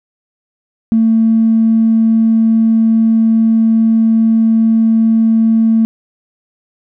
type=tone with tanh clipping; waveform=triangle; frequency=224.4 Hz; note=A3; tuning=34 cents sharp; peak=-7 dBFS; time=0.92-5.85 s; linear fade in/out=0 ms; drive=4 dB; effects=none